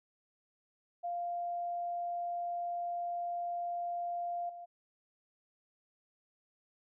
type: tone with level steps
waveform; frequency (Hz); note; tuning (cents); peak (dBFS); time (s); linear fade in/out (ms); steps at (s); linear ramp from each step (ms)
sine; 697; F5; -4; -34 / -44; 1.03-4.66; 20; 4.49; 5
effects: none